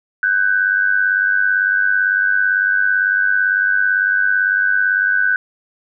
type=tone pair together; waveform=sine; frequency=1504 / 1601.9 Hz; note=F#6 / G6; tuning=+28 / +37 cents; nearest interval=minor second; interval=109 cents; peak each=-14 / -18 dBFS; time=0.23-5.36 s; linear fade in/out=2 ms; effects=none